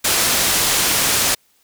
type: low-pass noise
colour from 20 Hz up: white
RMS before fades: -17 dBFS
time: 0.04-1.35 s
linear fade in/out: 10 ms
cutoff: 11000 Hz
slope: 12 dB/octave
effects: white hiss -59 dBFS RMS until 1.63 s